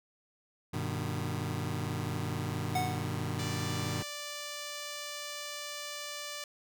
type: chord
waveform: sawtooth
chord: G augmented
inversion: none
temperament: just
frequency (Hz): 98 / 122.5 / 153.12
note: G2 / B2 / D#3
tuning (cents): 0 / -14 / -27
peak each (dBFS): -33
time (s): 0.73-4.03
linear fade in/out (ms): 10
type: tone with exponential decay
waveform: square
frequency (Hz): 737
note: F#5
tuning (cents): -7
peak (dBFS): -28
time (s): 2.75-3.26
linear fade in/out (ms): 5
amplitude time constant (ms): 110
type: tone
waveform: 5% pulse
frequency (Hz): 587.3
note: D5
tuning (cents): 0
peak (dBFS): -27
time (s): 3.39-6.44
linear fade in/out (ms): 2
effects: none